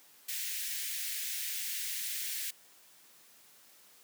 white high-pass noise, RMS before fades -37 dBFS, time 0.28-2.51 s, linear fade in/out 10 ms, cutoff 1700 Hz, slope 48 dB/octave, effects white hiss -60 dBFS RMS until 4.03 s + high-pass 150 Hz 12 dB/octave

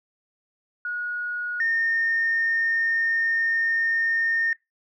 sine tone pair in turn, 1450 / 1826.9 Hz, F#6 / A#6, -35 / -35 cents, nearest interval major third, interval 400 cents, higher second, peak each -26 / -19 dBFS, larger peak second, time 0.85-1.6 / 1.6-4.53 s, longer second, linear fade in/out 2 ms, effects noise-tail reverb RT60 0.2 s tail -23 dB re dry + tanh soft clip ceiling -15 dBFS

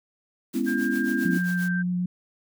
white noise with tremolo, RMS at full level -40 dBFS, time 0.53-1.69 s, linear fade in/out 10 ms, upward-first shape triangle, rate 7.5 Hz, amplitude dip 90%
sine chord, C# minor seventh, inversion second, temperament just, 207.9 / 249.5 / 277.2 / 332.6 Hz, G#3 / B3 / C#4 / E4, +2 / +18 / 0 / +16 cents, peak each -30 / -26 / -29 / -29 dBFS, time 0.54-1.38 s, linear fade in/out 10 ms
sine tone with pitch glide, 1600 to 1568 Hz, G6 to G6, +35 to 0 cents, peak -28 dBFS, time 0.66-1.83 s, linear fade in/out 20 ms, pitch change -35 cents, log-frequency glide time 1.2-1.66 s
sine tone with vibrato, 179 Hz, F3, 43 cents sharp, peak -23 dBFS, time 1.25-2.06 s, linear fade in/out 5 ms, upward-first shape sine, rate 8 Hz, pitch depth 9 cents each way
effects none

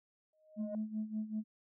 sine tone with exponential growth, 622.3 Hz, D#5, in tune, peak -36 dBFS, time 0.33-0.75 s, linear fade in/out 2 ms, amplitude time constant 91 ms
sine tone with tremolo, 215.9 Hz, A3, 33 cents flat, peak -32 dBFS, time 0.56-1.44 s, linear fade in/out 50 ms, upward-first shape sine, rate 5.2 Hz, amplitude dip 80%
effects tanh soft clip ceiling -30 dBFS

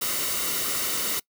white noise with comb filter, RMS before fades -27 dBFS, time 0.01-1.2 s, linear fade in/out 10 ms, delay 1.2 ms, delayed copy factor -0.55, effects noise-tail reverb RT60 0.1 s tail -24 dB re dry

